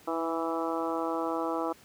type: harmonic tone with a mistuned harmonic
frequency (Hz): 164.81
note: E3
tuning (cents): 0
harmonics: 2 / 3 / 4 / 5 / 6 / 7 / 8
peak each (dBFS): -33 / -35 / -36 / -37 / -38 / -38 / -39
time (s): 0.07-1.73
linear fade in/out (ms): 10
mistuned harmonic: 2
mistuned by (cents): -17
effects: pink hiss -56 dBFS RMS until 1.84 s + high-pass 100 Hz 12 dB/octave